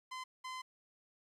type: tone bursts at uneven times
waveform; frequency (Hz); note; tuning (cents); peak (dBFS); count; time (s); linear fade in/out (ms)
sawtooth; 1028; C6; -31; -38; 2; 0.11-0.24 / 0.44-0.62; 10
effects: low-pass 7000 Hz 12 dB/octave + 12-bit